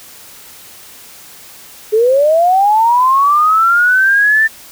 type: linear sweep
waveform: sine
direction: up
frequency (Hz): 416.9 to 1794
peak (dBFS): -7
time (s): 1.92-4.48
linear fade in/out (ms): 20
effects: white hiss -37 dBFS RMS until 4.71 s